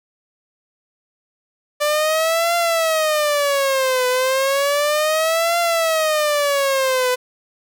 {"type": "tone with vibrato", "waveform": "sawtooth", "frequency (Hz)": 587.3, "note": "D5", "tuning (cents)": 0, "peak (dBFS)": -12, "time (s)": [1.8, 7.16], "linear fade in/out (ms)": 20, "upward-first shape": "triangle", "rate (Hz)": 0.33, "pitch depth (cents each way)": 280, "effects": []}